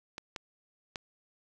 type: clicks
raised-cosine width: 0.2 ms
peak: -22 / -20 / -19 dBFS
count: 3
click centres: 0.181 / 0.362 / 0.958 s
effects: none